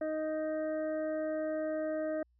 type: harmonic tone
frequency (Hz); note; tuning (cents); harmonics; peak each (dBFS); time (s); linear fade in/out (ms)
311.5; D#4; +2; 1 / 2 / 4 / 5 / 6; -37 / -33 / -51 / -50 / -52; 0.01-2.23; 5
effects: added 60 Hz sine -67 dBFS peak until 2.39 s